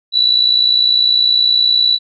sine tone with amplitude modulation, 3950 Hz, B7, in tune, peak -6 dBFS, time 0.12-1.99 s, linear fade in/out 50 ms, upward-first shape sine, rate 59.9 Hz, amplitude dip 70%, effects none

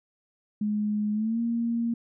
sine tone with pitch glide, 210 to 233 Hz, G#3 to A#3, +19 to -1 cents, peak -24 dBFS, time 0.61-1.94 s, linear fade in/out 5 ms, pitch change +180 cents, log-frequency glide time 1.13-1.4 s, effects none

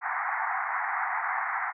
pink band-pass noise, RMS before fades -30 dBFS, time 0.01-1.73 s, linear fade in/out 50 ms, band 730 to 2100 Hz, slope 96 dB/octave, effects none

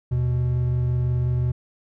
triangle tone pair together, 77.78 / 123.47 Hz, D#2 / B2, 0 / 0 cents, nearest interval minor sixth, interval 800 cents, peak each -25 / -18 dBFS, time 0.11-1.52 s, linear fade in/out 10 ms, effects none

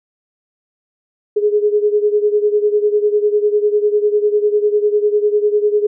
sine beating tone pair, 415.3 / 425.3 Hz, G#4 / G#4, 0 / +41 cents, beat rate 10 Hz, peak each -13 / -17 dBFS, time 1.36-5.87 s, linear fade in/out 10 ms, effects none

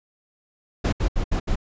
brown noise bursts, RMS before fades -21 dBFS, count 5, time 0.84-1.558 s, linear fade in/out 10 ms, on 86 ms, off 72 ms, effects resampled to 16000 Hz

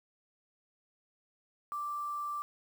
sine tone with quantisation, 1174.7 Hz, D6, in tune, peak -34 dBFS, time 1.72-2.42 s, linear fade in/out 0 ms, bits 9, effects none

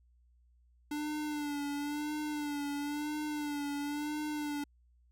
square tone with vibrato, 294.2 Hz, D4, 3 cents sharp, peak -35 dBFS, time 0.91-4.64 s, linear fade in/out 5 ms, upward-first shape sine, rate 0.98 Hz, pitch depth 47 cents each way, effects added 60 Hz sine -63 dBFS peak until 5.11 s

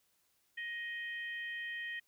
harmonic tone, 625 Hz, D#5, 8 cents sharp, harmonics 3 / 4 / 5, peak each -39 / -50 / -49 dBFS, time 0.57-2 s, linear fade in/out 10 ms, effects white hiss -75 dBFS RMS until 2.07 s

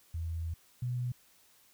sine tone pair in turn, 82.41 / 123.48 Hz, E2 / B2, 0 / 0 cents, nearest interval perfect fifth, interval 700 cents, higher second, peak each -33 / -31 dBFS, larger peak second, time 0.14-0.54 / 0.82-1.12 s, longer first, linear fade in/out 5 ms, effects white hiss -64 dBFS RMS until 1.73 s

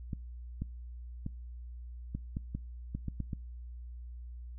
clicks, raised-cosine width 5 ms, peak -23 dBFS, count 10, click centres 0.132 / 0.62 / 1.264 / 2.15 / 2.369 / 2.55 / 2.95 / 3.083 / 3.203 / 3.332 s, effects noise-tail reverb RT60 0.4 s tail -25 dB re dry + added 60 Hz sine -42 dBFS peak until 4.58 s

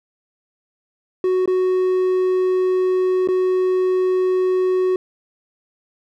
triangle tone with dropouts, 370 Hz, F#4, in tune, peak -13 dBFS, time 1.24-4.96 s, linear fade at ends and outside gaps 2 ms, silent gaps 1.458-1.476 / 3.275-3.286 s, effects none

